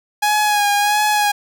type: tone with vibrato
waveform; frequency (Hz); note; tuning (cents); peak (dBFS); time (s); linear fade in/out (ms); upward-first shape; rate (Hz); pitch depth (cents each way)
sawtooth; 830; G#5; -1; -10; 0.22-1.32; 10; sine; 1.5; 32
effects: none